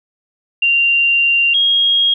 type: tone pair in turn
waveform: sine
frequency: 2774 / 3269 Hz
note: F7 / G#7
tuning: -12 / -28 cents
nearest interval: minor third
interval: 284 cents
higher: second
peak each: -10 dBFS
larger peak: neither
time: 0.62-1.54 / 1.54-2.14 s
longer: first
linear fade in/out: 5 ms
effects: none